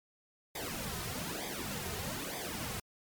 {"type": "noise with flanger", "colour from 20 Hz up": "pink", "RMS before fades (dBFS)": -39, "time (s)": [0.55, 2.8], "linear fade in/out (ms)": 5, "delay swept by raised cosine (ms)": [0.71, 3.61], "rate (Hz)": 1.1, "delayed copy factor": -0.8, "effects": ["MP3 96 kbps"]}